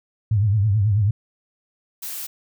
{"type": "tone with vibrato", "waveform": "sine", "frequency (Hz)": 103.83, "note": "G#2", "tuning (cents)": 0, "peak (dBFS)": -15, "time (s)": [0.31, 1.11], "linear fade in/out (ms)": 5, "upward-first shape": "triangle", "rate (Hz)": 9.2, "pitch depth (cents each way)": 160}
{"type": "noise", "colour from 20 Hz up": "blue", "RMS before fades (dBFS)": -31, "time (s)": [2.02, 2.27], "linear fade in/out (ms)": 10}
{"effects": []}